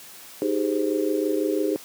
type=chord; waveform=sine; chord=Ab major seventh; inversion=second; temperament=just; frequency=311.5 / 389.3 / 415.3 / 519.1 Hz; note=Eb4 / G4 / Ab4 / C5; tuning=+2 / -12 / 0 / -14 cents; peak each=-25 / -27 / -26 / -29 dBFS; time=0.42-1.76 s; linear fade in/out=0 ms; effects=white hiss -44 dBFS RMS until 1.84 s + high-pass 150 Hz 12 dB/octave